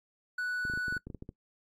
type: tone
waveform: triangle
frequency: 1480 Hz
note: F#6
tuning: in tune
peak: -29 dBFS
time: 0.38-0.98 s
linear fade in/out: 5 ms
type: clicks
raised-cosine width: 3 ms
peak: -29 dBFS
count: 12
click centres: 0.652 / 0.699 / 0.737 / 0.775 / 0.882 / 0.925 / 0.967 / 1.07 / 1.102 / 1.147 / 1.224 / 1.291 s
effects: noise-tail reverb RT60 0.1 s tail -20 dB re dry + AAC 64 kbps